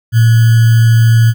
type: tone with sample-and-hold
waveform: sine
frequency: 114.2 Hz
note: A#2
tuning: 35 cents flat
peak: -4 dBFS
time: 0.12-1.34 s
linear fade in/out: 50 ms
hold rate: 1575 Hz
effects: none